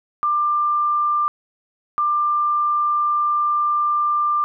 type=tone pair in turn; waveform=sine; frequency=1190 / 1190 Hz; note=D6 / D6; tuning=+22 / +22 cents; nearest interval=unison; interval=0 cents; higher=neither; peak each=-16 dBFS; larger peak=neither; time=0.23-1.28 / 1.98-4.44 s; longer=second; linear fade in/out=0 ms; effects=none